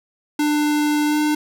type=tone with pitch glide; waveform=square; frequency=297.9 to 301.2 Hz; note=D4 to D4; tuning=+25 to +44 cents; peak=-17 dBFS; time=0.39-1.35 s; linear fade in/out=5 ms; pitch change=+19 cents; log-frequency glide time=1.05-1.23 s; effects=none